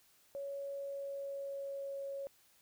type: tone with pitch glide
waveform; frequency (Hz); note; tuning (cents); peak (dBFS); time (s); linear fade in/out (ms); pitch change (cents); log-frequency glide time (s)
sine; 558 to 552.5; C#5 to C#5; +11 to -6; -39; 0.35-2.27; 0; -17; 0.67-2.08
effects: white hiss -68 dBFS RMS until 2.61 s

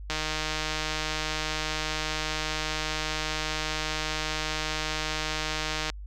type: click train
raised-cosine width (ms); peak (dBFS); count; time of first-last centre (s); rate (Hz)
0.2; -12; 900; 0.1-5.9; 155
effects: added 50 Hz sine -37 dBFS peak until 6.06 s

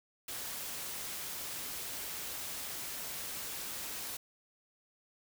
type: noise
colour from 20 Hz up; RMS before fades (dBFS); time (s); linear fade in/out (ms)
white; -41; 0.28-4.17; 5
effects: none

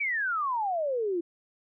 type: exponential sweep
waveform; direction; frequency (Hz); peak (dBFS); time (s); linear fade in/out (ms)
sine; down; 2349 to 329.6; -26; 0-1.21; 10
effects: none

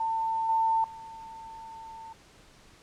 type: tone with level steps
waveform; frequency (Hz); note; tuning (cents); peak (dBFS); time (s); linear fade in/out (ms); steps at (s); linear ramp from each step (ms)
sine; 897; A5; +33; -26 / -22 / -41; 0-2.13; 5; 0.49 / 0.84; 2
effects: pink hiss -56 dBFS RMS until 2.82 s + low-pass 8000 Hz 12 dB/octave

